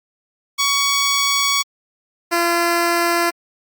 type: tone pair in turn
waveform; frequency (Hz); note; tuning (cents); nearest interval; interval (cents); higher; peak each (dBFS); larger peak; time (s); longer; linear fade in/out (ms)
10% pulse; 1123 / 342.3; C#6 / F4; +22 / -35; octave + major sixth; 2057; first; -7; neither; 0.58-1.63 / 2.31-3.31; first; 20
effects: Opus 48 kbps